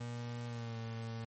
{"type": "tone with pitch glide", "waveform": "35% pulse", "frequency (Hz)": [119.3, 113.98], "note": ["A#2", "A#2"], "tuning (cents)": [41, -38], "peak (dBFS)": -38, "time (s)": [0, 1.25], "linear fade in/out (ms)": 10, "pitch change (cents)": -79, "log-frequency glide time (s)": [0.47, 0.76], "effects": ["MP3 32 kbps"]}